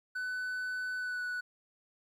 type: tone with pitch glide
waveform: triangle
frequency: 1500 to 1479.3 Hz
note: F#6 to F#6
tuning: +23 to -1 cents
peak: -32 dBFS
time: 0.15-1.41 s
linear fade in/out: 10 ms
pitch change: -24 cents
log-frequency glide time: 0.98-1.23 s
effects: 12-bit